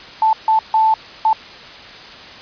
sine tone bursts at uneven times, 880 Hz, A5, in tune, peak -10 dBFS, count 4, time 0.22-0.33 / 0.48-0.59 / 0.74-0.94 / 1.25-1.33 s, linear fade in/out 2 ms, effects white hiss -36 dBFS RMS until 2.41 s + resampled to 11025 Hz

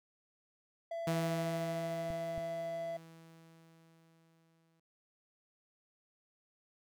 triangle tone, 669 Hz, E5, 25 cents sharp, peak -35 dBFS, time 0.91-2.97 s, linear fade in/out 5 ms
sawtooth tone with exponential decay, 163.9 Hz, E3, 10 cents flat, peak -28 dBFS, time 1.07-4.8 s, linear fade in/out 5 ms, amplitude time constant 810 ms
clicks, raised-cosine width 5 ms, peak -32 dBFS, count 2, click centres 2.104 / 2.379 s
effects none

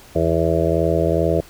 harmonic tone, 82.4 Hz, E2, in tune, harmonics 1 / 2 / 4 / 5 / 6 / 7 / 8, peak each -23 / -23 / -23 / -23 / -23 / -23 / -23 dBFS, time 0.15-1.41 s, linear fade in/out 10 ms, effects pink hiss -45 dBFS RMS until 1.49 s

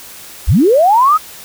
sine linear sweep, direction up, 34.65 to 1300 Hz, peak -6 dBFS, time 0.47-1.18 s, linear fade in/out 20 ms, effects white hiss -34 dBFS RMS until 1.44 s

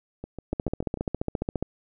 two click trains, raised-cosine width 2 ms, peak -22 / -13 dBFS, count 6 / 17, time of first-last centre 0.24-0.973 / 0.53-1.626 s, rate 6.82 / 14.6 Hz, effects none

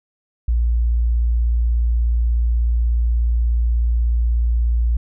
sine tone, 58.27 Hz, A#1, in tune, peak -14 dBFS, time 0.48-4.97 s, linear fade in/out 5 ms, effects none

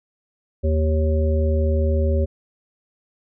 harmonic tone with a mistuned harmonic, 77.78 Hz, D#2, in tune, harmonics 1 / 3 / 5 / 7, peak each -17 / -28 / -27 / -26 dBFS, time 0.63-2.26 s, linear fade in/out 20 ms, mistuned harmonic 7, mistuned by +18 cents, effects none

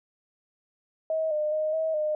sine tone with pitch steps, 637 / 606 / 619 / 639 / 610 Hz, D#5 / D#5 / D#5 / D#5 / D#5, +41 / -46 / -9 / +46 / -34 cents, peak -24 dBFS, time 1.1-2.15 s, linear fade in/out 2 ms, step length 210 ms, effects none

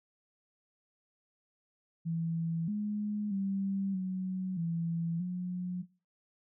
sine tone with pitch steps, 165.3 / 208.8 / 195.3 / 186.3 / 167.2 / 180.1 Hz, E3 / G#3 / G3 / F#3 / E3 / F#3, +5 / +10 / -6 / +12 / +25 / -46 cents, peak -31 dBFS, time 2.05-5.83 s, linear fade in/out 20 ms, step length 630 ms, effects noise-tail reverb RT60 0.3 s tail -17 dB re dry

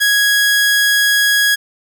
sawtooth tone, 1660 Hz, G#6, 1 cent flat, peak -7 dBFS, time 0-1.56 s, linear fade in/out 20 ms, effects none

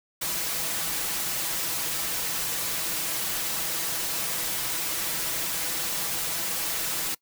white noise with comb filter, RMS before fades -29 dBFS, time 0.21-7.15 s, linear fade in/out 10 ms, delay 6.1 ms, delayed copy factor +0.6, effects noise-tail reverb RT60 0.1 s tail -23 dB re dry

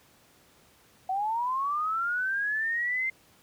sine linear sweep, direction up, 740 to 2100 Hz, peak -26 dBFS, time 1.09-3.1 s, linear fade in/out 5 ms, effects pink hiss -60 dBFS RMS until 3.42 s + high-pass 80 Hz 12 dB/octave

